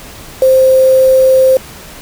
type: tone with quantisation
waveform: sine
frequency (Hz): 523.3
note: C5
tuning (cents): 0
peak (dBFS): -4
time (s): 0.42-1.57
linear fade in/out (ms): 2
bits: 4
effects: pink hiss -32 dBFS RMS until 2.01 s